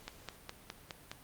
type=click train; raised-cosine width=0.2 ms; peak=-23 dBFS; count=6; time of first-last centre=0.08-1.115 s; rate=4.83 Hz; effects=pink hiss -57 dBFS RMS until 1.23 s + Opus 48 kbps